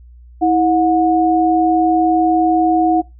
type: tone pair together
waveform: sine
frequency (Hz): 324.2 / 726.9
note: E4 / F#5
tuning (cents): -29 / -31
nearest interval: octave + major second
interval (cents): 1398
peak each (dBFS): -13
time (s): 0.41-3.02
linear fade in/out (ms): 20
effects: noise-tail reverb RT60 0.2 s tail -21 dB re dry + added 60 Hz sine -38 dBFS peak until 3.19 s